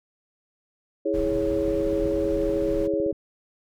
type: chord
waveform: sine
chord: C# minor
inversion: first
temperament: equal with one note detuned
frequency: 325.8 / 415.3 / 554.4 Hz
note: E4 / G#4 / C#5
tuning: -20 / 0 / 0 cents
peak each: -26 dBFS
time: 1.05-3.12 s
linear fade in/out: 10 ms
type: noise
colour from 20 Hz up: brown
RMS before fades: -34 dBFS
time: 1.13-2.88 s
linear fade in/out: 20 ms
type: click train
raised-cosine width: 3 ms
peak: -25 dBFS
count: 24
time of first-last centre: 1.68-3.127 s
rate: 15.9 Hz
effects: none